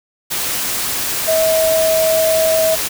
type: tone in noise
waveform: sine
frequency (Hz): 642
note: E5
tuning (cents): -46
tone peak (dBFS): -12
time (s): 1.27-2.76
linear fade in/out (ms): 20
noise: white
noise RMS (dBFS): -20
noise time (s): 0.3-2.89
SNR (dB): +5
effects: none